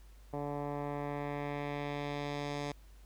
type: tone with low-pass filter sweep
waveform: 10% pulse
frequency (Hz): 144.6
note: D3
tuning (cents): -27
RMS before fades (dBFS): -38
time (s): 0.33-2.72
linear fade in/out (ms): 5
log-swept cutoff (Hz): 840 to 6100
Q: 1.1
effects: added 50 Hz sine -53 dBFS peak until 3.05 s + pink hiss -66 dBFS RMS until 3.05 s